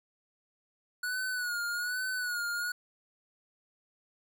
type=tone with vibrato; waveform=square; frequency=1463 Hz; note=F#6; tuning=20 cents flat; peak=-32 dBFS; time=1.03-2.72 s; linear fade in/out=5 ms; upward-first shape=sine; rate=1.2 Hz; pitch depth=62 cents each way; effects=none